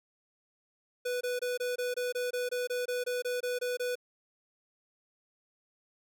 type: tone bursts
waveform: square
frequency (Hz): 493.9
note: B4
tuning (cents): 0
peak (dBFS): -31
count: 16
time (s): 1.05-3.955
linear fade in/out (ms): 10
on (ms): 160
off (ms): 23
effects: none